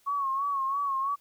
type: tone with vibrato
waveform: sine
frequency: 1104 Hz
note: C#6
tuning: 7 cents flat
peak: -26 dBFS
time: 0.06-1.16 s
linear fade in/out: 20 ms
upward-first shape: sine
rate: 3 Hz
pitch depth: 62 cents each way
effects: white hiss -65 dBFS RMS until 1.2 s